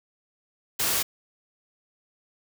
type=noise; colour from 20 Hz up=white; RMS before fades=-25 dBFS; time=0.79-1.03 s; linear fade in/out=10 ms; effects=none